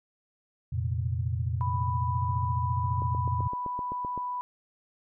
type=chord; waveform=sine; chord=F suspended fourth; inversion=none; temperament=just; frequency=87.31 / 116.41 / 130.96 Hz; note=F2 / Bb2 / C3; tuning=0 / -2 / +2 cents; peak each=-30 / -30 / -34 dBFS; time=0.72-3.48 s; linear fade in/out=10 ms
type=tone; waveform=sine; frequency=989 Hz; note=B5; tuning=2 cents sharp; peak=-30 dBFS; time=1.61-4.41 s; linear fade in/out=0 ms
type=click train; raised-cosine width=2 ms; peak=-25 dBFS; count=10; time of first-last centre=3.02-4.177 s; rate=7.78 Hz
effects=none